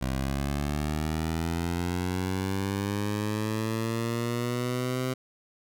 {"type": "linear sweep", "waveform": "15% pulse", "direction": "up", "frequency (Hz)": [64.4, 129.6], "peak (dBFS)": -21, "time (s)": [0.01, 5.14], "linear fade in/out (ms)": 10, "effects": []}